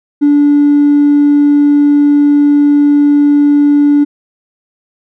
sine tone with hard clipping, 290 Hz, D4, 22 cents flat, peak -5 dBFS, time 0.21-4.05 s, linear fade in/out 20 ms, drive 1 dB, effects none

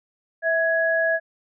sine tone pair together, 654 / 1670 Hz, E5 / G#6, -14 / +9 cents, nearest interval octave + major third, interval 1623 cents, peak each -21 dBFS, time 0.42-1.2 s, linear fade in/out 50 ms, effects none

